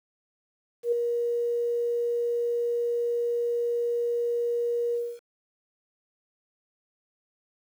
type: tone with ADSR envelope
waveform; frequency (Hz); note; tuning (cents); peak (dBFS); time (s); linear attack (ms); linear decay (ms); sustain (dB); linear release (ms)
sine; 474.6; A#4; +31; -19; 0.83-5.2; 92; 4; -5; 260
effects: 9-bit